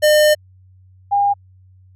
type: tone pair in turn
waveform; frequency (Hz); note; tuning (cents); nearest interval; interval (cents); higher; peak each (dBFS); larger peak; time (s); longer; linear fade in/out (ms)
square / sine; 605 / 807.6; D#5 / G#5; -49 / -49; perfect fourth; 500; second; -10 / -12; first; 0.02-0.35 / 1.11-1.34; first; 20
effects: added 93 Hz sine -45 dBFS peak until 1.95 s + resampled to 32000 Hz